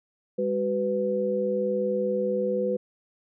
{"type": "tone cluster", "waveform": "sine", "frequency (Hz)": [202.1, 377.5, 498.4], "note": ["G#3", "F#4", "B4"], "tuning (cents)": [-47, 35, 16], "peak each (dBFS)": [-30, -30, -25], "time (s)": [0.38, 2.77], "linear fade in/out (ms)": 10, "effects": []}